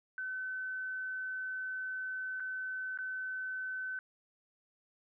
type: tone with dropouts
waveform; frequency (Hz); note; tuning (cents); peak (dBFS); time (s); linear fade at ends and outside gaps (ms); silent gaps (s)
sine; 1520; F#6; +46; -36; 0.18-3.99; 1; 2.399-2.403 / 2.975-2.987
effects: none